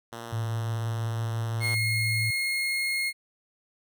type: tone with vibrato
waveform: 5% pulse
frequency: 116.54 Hz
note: A#2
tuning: in tune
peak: -26 dBFS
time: 0.12-1.75 s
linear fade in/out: 5 ms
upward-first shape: square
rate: 19 Hz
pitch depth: 18 cents each way
type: tone with pitch glide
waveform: sine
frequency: 110.4 to 111.55 Hz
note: A2 to A2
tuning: +6 to +24 cents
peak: -27 dBFS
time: 0.32-2.31 s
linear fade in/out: 10 ms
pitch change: +18 cents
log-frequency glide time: 0.75-2.16 s
type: tone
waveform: 35% pulse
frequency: 2149 Hz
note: C7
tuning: 46 cents sharp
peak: -24 dBFS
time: 1.6-3.13 s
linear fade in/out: 50 ms
effects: none